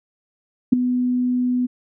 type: tone with ADSR envelope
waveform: sine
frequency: 248.8 Hz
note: B3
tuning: 13 cents sharp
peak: -5 dBFS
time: 0.72-1.67 s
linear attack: 11 ms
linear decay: 7 ms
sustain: -12 dB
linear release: 19 ms
effects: none